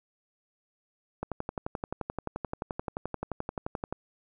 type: click train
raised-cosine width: 1 ms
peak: -18 dBFS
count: 32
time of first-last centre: 1.23-3.926 s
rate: 11.5 Hz
effects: none